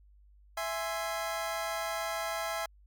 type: chord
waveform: 25% pulse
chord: E augmented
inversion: none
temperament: equal with one note detuned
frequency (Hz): 662.3 / 830.6 / 1046.5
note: E5 / G#5 / B#5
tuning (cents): +8 / 0 / 0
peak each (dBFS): -31 / -34 / -36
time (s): 0.57-2.66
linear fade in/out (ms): 5
effects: added 50 Hz sine -56 dBFS peak until 2.86 s + MP3 96 kbps